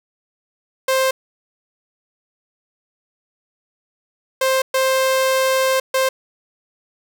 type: tone bursts at uneven times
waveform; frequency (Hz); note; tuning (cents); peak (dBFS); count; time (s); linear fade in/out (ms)
sawtooth; 526; C5; +9; -11; 4; 0.88-1.11 / 4.41-4.62 / 4.74-5.8 / 5.94-6.09; 5
effects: none